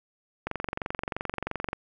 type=click train; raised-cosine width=0.5 ms; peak=-15 dBFS; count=30; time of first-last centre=0.47-1.731 s; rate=23 Hz; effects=none